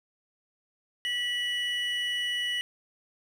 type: tone pair together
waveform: triangle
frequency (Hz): 1947 / 2944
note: B6 / F#7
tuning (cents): -25 / -9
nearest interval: perfect fifth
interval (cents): 716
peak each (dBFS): -30 / -28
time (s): 1.05-2.61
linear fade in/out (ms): 0
effects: none